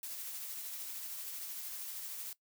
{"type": "noise with tremolo", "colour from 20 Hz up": "blue", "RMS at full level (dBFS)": -42, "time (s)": [0.03, 2.33], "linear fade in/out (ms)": 2, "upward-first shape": "triangle", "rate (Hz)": 13, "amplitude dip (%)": 30, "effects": ["noise-tail reverb RT60 0.1 s tail -19 dB re dry"]}